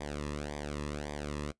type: tone with flanger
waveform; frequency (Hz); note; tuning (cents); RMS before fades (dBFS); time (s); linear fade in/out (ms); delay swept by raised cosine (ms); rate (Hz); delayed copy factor
sawtooth; 73.5; D2; +2; -38; 0-1.52; 10; 0.72 to 1.35; 1.8; -0.9
effects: noise-tail reverb RT60 0.1 s tail -19 dB re dry + resampled to 22050 Hz